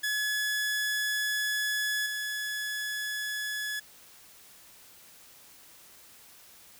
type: tone with level steps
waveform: sawtooth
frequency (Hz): 1700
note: G#6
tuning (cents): +40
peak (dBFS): -24 / -28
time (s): 0.03-3.8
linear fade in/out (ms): 10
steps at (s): 2.06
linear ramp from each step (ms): 2
effects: white hiss -54 dBFS RMS until 6.79 s